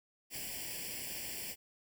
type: noise with comb filter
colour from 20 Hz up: white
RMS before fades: -42 dBFS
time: 0.3-1.56 s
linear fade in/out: 50 ms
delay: 0.39 ms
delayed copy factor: +0.95
effects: none